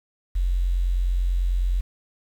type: tone with quantisation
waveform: sine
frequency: 44.6 Hz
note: F1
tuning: 37 cents sharp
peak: -19 dBFS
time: 0.35-1.81 s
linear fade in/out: 10 ms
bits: 8
effects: none